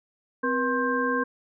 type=tone cluster; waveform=sine; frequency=259 / 483.4 / 1059 / 1580 Hz; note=C4 / B4 / C6 / G6; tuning=-17 / -37 / +21 / +13 cents; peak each=-28 dBFS; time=0.43-1.24 s; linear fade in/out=10 ms; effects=none